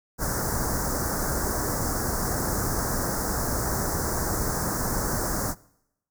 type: band-stop noise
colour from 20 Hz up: pink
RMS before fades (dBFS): -27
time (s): 0.18-5.55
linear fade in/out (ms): 50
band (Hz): 1700 to 5200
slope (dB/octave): 48
effects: noise-tail reverb RT60 0.8 s tail -22 dB re dry